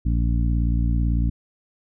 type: harmonic tone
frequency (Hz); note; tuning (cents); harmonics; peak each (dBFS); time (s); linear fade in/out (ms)
58; A#1; -8; 1 / 2 / 3 / 4 / 5; -19 / -25 / -29 / -31 / -33; 0.05-1.3; 10
effects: none